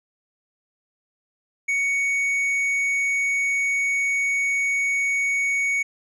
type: tone with tanh clipping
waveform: triangle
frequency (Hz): 2231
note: C#7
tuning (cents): +11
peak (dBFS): -21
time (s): 1.68-5.83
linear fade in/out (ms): 10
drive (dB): 10
effects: none